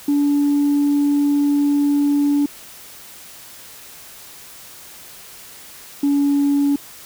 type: tone pair in turn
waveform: sine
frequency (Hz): 287.7 / 283.9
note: D4 / C#4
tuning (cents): -36 / +41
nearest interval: unison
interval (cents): 23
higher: first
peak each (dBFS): -12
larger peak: neither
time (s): 0.08-2.46 / 6.03-6.76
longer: first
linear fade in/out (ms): 5
effects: tanh soft clip ceiling -11 dBFS + white hiss -40 dBFS RMS until 7.05 s